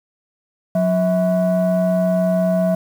sine tone pair together, 181.44 / 649 Hz, F#3 / E5, -34 / -27 cents, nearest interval octave + minor seventh, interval 2207 cents, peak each -15 dBFS, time 0.75-2.75 s, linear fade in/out 5 ms, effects tanh soft clip ceiling -11 dBFS + 7-bit

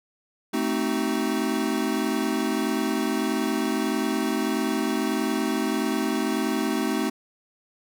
square chord, A diminished seventh, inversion none, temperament equal with one note detuned, 220 / 261.6 / 311.1 / 378.4 Hz, A3 / C4 / Eb4 / Gb4, 0 / 0 / 0 / +39 cents, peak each -29 / -29 / -29 / -31 dBFS, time 0.53-7.1 s, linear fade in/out 10 ms, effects none

